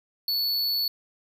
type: tone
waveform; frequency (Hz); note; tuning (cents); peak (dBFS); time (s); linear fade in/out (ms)
square; 4435; C#8; 0; -24; 0.28-0.88; 2
effects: none